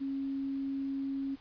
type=tone; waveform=sine; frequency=272.9 Hz; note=C#4; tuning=27 cents flat; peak=-32 dBFS; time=0-1.36 s; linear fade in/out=20 ms; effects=pink hiss -59 dBFS RMS until 1.4 s + resampled to 11025 Hz